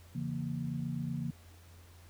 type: chord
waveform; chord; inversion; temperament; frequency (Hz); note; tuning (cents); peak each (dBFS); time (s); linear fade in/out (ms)
sine; A# diminished; first; just; 139.85 / 167.82 / 233.1; C#3 / E3 / A#3; +16 / +31 / 0; -37 / -38 / -39; 0.15-1.31; 5
effects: added 86 Hz sine -54 dBFS peak until 2.09 s + pink hiss -61 dBFS RMS until 2.09 s